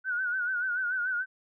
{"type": "tone with vibrato", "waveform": "sine", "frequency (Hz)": 1480, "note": "F#6", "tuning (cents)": 0, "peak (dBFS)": -27, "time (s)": [0.04, 1.26], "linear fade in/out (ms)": 50, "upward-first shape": "sine", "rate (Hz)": 6.9, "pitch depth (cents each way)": 76, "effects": []}